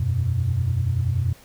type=chord; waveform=sine; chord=E suspended second; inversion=none; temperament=equal; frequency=82.41 / 92.5 / 123.47 Hz; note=E2 / F#2 / B2; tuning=0 / 0 / 0 cents; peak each=-27 / -22 / -22 dBFS; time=0-1.33 s; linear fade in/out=5 ms; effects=tanh soft clip ceiling -12 dBFS + pink hiss -50 dBFS RMS until 1.44 s